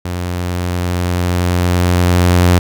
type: tone with level ramp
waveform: sawtooth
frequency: 88.8 Hz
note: F2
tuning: 29 cents sharp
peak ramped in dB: -15 to -3 dBFS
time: 0.05-2.59 s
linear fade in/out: 5 ms
effects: none